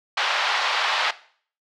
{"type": "band-pass noise", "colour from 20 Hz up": "pink", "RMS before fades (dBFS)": -23, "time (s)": [0.17, 1.11], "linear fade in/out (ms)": 5, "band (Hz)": [760, 4300], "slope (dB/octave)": 24, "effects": ["noise-tail reverb RT60 0.5 s tail -17 dB re dry"]}